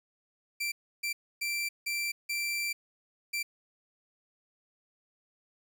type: tone bursts at uneven times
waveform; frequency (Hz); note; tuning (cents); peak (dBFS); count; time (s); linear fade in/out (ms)
sawtooth; 2349; D7; 0; -27; 6; 0.6-0.72 / 1.03-1.13 / 1.41-1.69 / 1.86-2.12 / 2.29-2.73 / 3.33-3.43; 10
effects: 11-bit